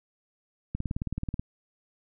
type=click train; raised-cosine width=5 ms; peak=-18 dBFS; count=13; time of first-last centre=0.75-1.395 s; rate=18.6 Hz; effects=none